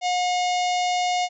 harmonic tone, 720 Hz, F#5, 47 cents flat, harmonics 1 / 3 / 4 / 5 / 6 / 7 / 8 / 9 / 10, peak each -21 / -31 / -33 / -35 / -37 / -38 / -39 / -40 / -41 dBFS, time 0.01-1.29 s, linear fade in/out 50 ms, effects none

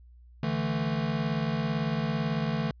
square chord, D suspended second, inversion none, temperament equal, 146.83 / 164.81 / 220 Hz, D3 / E3 / A3, 0 / 0 / 0 cents, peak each -32 dBFS, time 0.43-2.71 s, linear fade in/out 2 ms, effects added 60 Hz sine -50 dBFS peak until 2.8 s + resampled to 11025 Hz

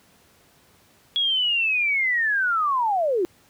sine linear sweep, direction down, 3358 to 333.1 Hz, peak -19 dBFS, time 1.16-3.25 s, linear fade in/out 0 ms, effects pink hiss -57 dBFS RMS until 3.49 s + high-pass 80 Hz 12 dB/octave

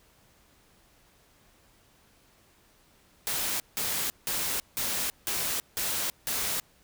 white noise bursts, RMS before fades -30 dBFS, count 7, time 3.27-6.6 s, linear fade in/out 0 ms, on 330 ms, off 170 ms, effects pink hiss -62 dBFS RMS until 6.83 s

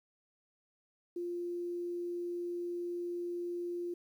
sine tone, 349.2 Hz, F4, in tune, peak -35 dBFS, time 1.16-3.94 s, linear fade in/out 5 ms, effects 11-bit

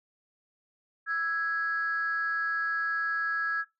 sine tone pair together, 1322.3 / 1661.2 Hz, E6 / G#6, +5 / 0 cents, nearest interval major third, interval 395 cents, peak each -31 / -27 dBFS, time 1.06-3.65 s, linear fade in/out 50 ms, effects noise-tail reverb RT60 0.2 s tail -21 dB re dry + tanh soft clip ceiling -21 dBFS

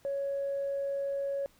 sine tone, 556 Hz, C#5, 5 cents sharp, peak -29 dBFS, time 0.05-1.46 s, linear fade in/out 0 ms, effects tanh soft clip ceiling -26 dBFS + pink hiss -64 dBFS RMS until 1.59 s

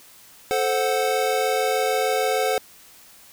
square chord, F# diminished, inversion first, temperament equal with one note detuned, 436.7 / 523.3 / 740 Hz, A4 / C5 / F#5, -13 / 0 / 0 cents, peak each -25 dBFS, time 0.51-2.58 s, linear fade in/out 0 ms, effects white hiss -49 dBFS RMS until 3.32 s

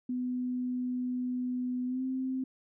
sine tone with pitch glide, 250 to 260.6 Hz, B3 to C4, +21 to -7 cents, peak -30 dBFS, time 0.09-2.44 s, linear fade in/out 5 ms, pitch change +72 cents, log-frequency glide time 1.86-2.03 s, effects none

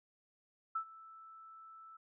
sine tone with ADSR envelope, 1318.5 Hz, E6, in tune, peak -32 dBFS, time 0.75-1.97 s, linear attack 8 ms, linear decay 82 ms, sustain -20 dB, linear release 7 ms, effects none

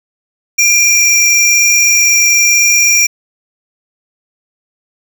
square tone pair together, 2385 / 5692 Hz, D7 / F8, +26 / +32 cents, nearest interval octave + minor third, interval 1506 cents, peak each -10 dBFS, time 0.58-3.07 s, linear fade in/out 10 ms, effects 7-bit

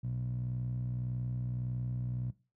15% pulse tone with band-pass filter, 61.74 Hz, B1, in tune, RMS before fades -36 dBFS, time 0.03-2.31 s, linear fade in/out 10 ms, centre 130 Hz, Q 4, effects noise-tail reverb RT60 0.3 s tail -18 dB re dry

